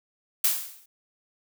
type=noise with exponential decay; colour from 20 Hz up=blue; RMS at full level=-19 dBFS; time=0.44-0.86 s; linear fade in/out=5 ms; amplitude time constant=91 ms; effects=none